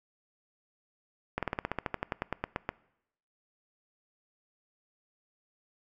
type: slowing click train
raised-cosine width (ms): 0.5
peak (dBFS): -15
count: 17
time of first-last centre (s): 1.38-2.691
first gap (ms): 47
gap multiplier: 1.07
effects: noise-tail reverb RT60 0.8 s tail -22 dB re dry